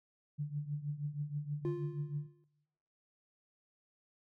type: tone with tremolo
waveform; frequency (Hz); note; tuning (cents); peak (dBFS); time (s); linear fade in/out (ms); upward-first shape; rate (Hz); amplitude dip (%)
sine; 146.83; D3; 0; -32; 0.38-2.27; 20; triangle; 6.3; 90
type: tone with exponential decay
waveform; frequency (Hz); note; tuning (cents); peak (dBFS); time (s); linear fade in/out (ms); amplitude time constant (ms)
triangle; 349.2; F4; 0; -30; 1.65-2.44; 0; 170
effects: noise-tail reverb RT60 0.9 s tail -19 dB re dry + tanh soft clip ceiling -22 dBFS